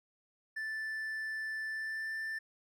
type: tone with pitch glide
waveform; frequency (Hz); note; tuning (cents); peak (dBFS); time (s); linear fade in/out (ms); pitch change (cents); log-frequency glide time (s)
triangle; 1760 to 1775.3; A6 to A6; 0 to +15; -34; 0.56-2.39; 10; +15; 1.67-2.15
effects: none